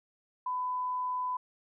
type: tone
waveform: sine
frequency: 1002 Hz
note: B5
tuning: 25 cents sharp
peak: -30 dBFS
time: 0.46-1.37 s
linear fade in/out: 5 ms
effects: none